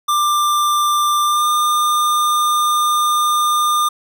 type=tone with pitch glide; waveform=square; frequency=1187 to 1205.7 Hz; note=D6 to D6; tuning=+18 to +45 cents; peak=-14 dBFS; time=0.08-3.89 s; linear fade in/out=10 ms; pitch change=+27 cents; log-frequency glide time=1.23-1.47 s; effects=none